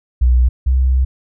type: tone pair in turn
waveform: sine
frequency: 61.74 / 64.62 Hz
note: B1 / C2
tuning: 0 / -21 cents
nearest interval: minor second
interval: 79 cents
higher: second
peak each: -8 / -10 dBFS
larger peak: first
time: 0.21-0.49 / 0.66-1.05 s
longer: second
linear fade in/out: 10 ms
effects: none